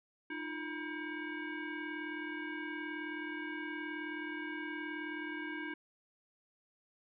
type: tone with frequency modulation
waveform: sine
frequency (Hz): 951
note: A#5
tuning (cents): +34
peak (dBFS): -38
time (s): 0.3-5.74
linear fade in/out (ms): 5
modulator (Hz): 647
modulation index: 2
effects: none